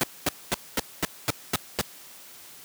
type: noise bursts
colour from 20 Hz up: pink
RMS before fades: -23 dBFS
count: 8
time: 0.01-1.812 s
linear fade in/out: 0 ms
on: 24 ms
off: 230 ms
effects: white hiss -47 dBFS RMS until 2.64 s + high-pass 100 Hz 12 dB/octave